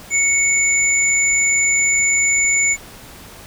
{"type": "tone pair together", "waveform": "sine", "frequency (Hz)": [2217, 7022], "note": ["C#7", "A8"], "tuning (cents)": [0, -4], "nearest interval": "octave + minor sixth", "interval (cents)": 1996, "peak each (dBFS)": -16, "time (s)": [0.1, 2.77], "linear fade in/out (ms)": 50, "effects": ["pink hiss -39 dBFS RMS until 3.46 s"]}